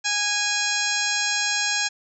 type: harmonic tone with a mistuned harmonic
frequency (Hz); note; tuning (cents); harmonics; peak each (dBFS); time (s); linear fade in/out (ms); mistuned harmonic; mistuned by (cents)
825; G#5; -12; 1 / 2 / 3 / 4 / 5 / 6 / 7 / 8 / 9; -33 / -27 / -29 / -32 / -30 / -32 / -31 / -28 / -32; 0.04-1.89; 20; 7; -76
effects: none